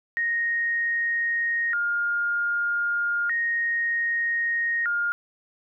sine tone with vibrato, 1624 Hz, G#6, 39 cents flat, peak -22 dBFS, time 0.17-5.12 s, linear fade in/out 0 ms, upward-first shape square, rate 0.32 Hz, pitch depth 240 cents each way, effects none

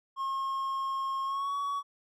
triangle tone with pitch glide, 1078 to 1127 Hz, C#6 to C#6, -49 to +28 cents, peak -28 dBFS, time 0.16-1.83 s, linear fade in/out 50 ms, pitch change +77 cents, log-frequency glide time 1.24-1.53 s, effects none

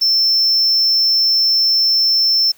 triangle tone, 5340 Hz, E8, 22 cents sharp, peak -10 dBFS, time 0.01-2.52 s, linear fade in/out 10 ms, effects white hiss -50 dBFS RMS until 2.57 s

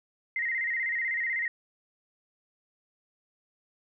sine tone with vibrato, 1975.5 Hz, B6, in tune, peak -27 dBFS, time 0.36-1.48 s, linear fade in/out 2 ms, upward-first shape square, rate 16 Hz, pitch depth 85 cents each way, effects none

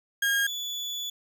35% pulse tone pair in turn, 1626 / 3445 Hz, G#6 / A7, -37 / -37 cents, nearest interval octave + minor second, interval 1300 cents, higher second, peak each -21 / -29 dBFS, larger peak first, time 0.22-0.47 / 0.47-1.1 s, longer second, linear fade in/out 5 ms, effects none

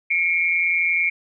sine tone pair together, 2178 / 2349 Hz, C#7 / D7, -31 / 0 cents, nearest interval minor second, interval 131 cents, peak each -20 dBFS, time 0.1-1.1 s, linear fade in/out 10 ms, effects none

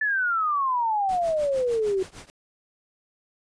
sine exponential sweep, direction down, 1760 to 370 Hz, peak -21 dBFS, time 0.01-2.03 s, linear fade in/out 5 ms
pink noise with tremolo, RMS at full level -40 dBFS, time 1.09-2.3 s, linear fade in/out 0 ms, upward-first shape triangle, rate 6.6 Hz, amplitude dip 95%
effects resampled to 22050 Hz

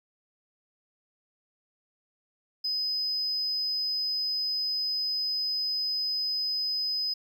triangle tone, 5030 Hz, D#8, 18 cents sharp, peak -24 dBFS, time 2.64-7.14 s, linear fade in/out 10 ms, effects tanh soft clip ceiling -24 dBFS + 11-bit

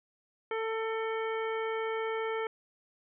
harmonic tone with a mistuned harmonic, 445.2 Hz, A4, 20 cents sharp, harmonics 1 / 2 / 3 / 4 / 5 / 7, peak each -32 / -39 / -40 / -44 / -42 / -50 dBFS, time 0.51-2.47 s, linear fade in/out 2 ms, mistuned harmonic 4, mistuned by +15 cents, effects none

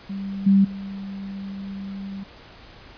sine tone with level steps, 196 Hz, G3, in tune, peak -27 / -12 / -30 dBFS, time 0.09-2.24 s, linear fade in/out 10 ms, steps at 0.46 / 0.64 s, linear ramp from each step 10 ms, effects pink hiss -46 dBFS RMS until 2.97 s + resampled to 11025 Hz

